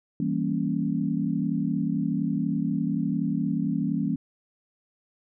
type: chord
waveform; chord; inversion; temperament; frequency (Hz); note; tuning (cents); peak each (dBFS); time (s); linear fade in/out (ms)
sine; E diminished seventh; none; equal with one note detuned; 164.24 / 196 / 233.1 / 277.2; E3 / G3 / Bb3 / Db4; -6 / 0 / 0 / 0; -29; 0.2-4.16; 2
effects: none